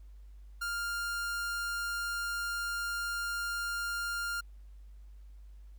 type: tone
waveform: 45% pulse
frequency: 1401 Hz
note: F6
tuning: 5 cents sharp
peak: -33 dBFS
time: 0.61-4.41 s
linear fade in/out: 10 ms
effects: added 50 Hz sine -48 dBFS peak until 5.78 s + pink hiss -74 dBFS RMS until 5.78 s